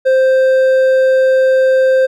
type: tone with hard clipping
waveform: sine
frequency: 523.3 Hz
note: C5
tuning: in tune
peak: -9 dBFS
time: 0.05-2.07 s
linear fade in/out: 20 ms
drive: 5 dB
effects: none